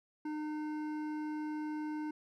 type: tone with hard clipping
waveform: triangle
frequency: 304.5 Hz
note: D#4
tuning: 37 cents flat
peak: -38 dBFS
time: 0.25-2.11 s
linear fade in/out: 5 ms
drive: 15 dB
effects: none